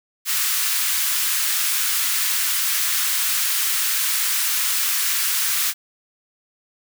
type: high-pass noise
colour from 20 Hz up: white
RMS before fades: -21 dBFS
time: 0.25-5.74 s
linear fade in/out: 50 ms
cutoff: 1200 Hz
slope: 24 dB/octave
effects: none